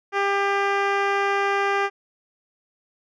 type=tone with low-pass filter; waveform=10% pulse; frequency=398.5 Hz; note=G4; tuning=28 cents sharp; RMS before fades=-22 dBFS; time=0.12-1.9 s; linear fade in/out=50 ms; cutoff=2700 Hz; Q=0.63; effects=none